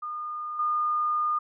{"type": "tone with level steps", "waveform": "sine", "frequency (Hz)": 1218, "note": "D#6", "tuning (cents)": -37, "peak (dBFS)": [-31, -23], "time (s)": [0.02, 1.39], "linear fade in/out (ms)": 10, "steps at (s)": 0.59, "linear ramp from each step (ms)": 5, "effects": []}